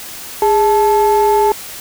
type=tone pair together; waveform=sine; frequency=411.6 / 872.7 Hz; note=G#4 / A5; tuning=-16 / -14 cents; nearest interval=octave + minor second; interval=1302 cents; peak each=-10 dBFS; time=0.42-1.52 s; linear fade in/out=2 ms; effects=tanh soft clip ceiling -5 dBFS + white hiss -30 dBFS RMS until 1.8 s